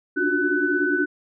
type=tone cluster; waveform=sine; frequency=288 / 298.4 / 357.7 / 374.3 / 1499 Hz; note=D4 / D4 / F4 / F#4 / F#6; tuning=-34 / +28 / +41 / +20 / +22 cents; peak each=-27 / -27 / -25 / -30 / -22 dBFS; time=0.16-1.06 s; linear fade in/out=20 ms; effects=none